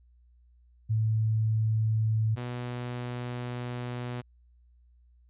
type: tone pair in turn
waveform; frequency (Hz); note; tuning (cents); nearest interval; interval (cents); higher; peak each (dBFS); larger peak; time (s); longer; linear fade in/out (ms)
sine / sawtooth; 110 / 122.58; A2 / B2; 0 / -13; major second; 187; second; -23 / -29; first; 0.89-2.36 / 2.36-4.22; second; 20
effects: added 60 Hz sine -57 dBFS peak until 5.29 s + resampled to 8000 Hz